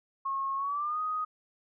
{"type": "tone with pitch glide", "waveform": "sine", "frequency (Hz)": [1087, 1248.6], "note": ["C#6", "D#6"], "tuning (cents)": [-34, 6], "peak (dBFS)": -29, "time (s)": [0.25, 1.25], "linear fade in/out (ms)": 10, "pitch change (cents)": 240, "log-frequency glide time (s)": [0.56, 1], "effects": []}